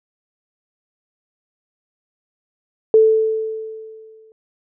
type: tone with exponential decay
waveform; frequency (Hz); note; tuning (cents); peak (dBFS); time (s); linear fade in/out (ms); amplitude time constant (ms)
sine; 440; A4; 0; -6; 2.94-4.32; 1; 300
effects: none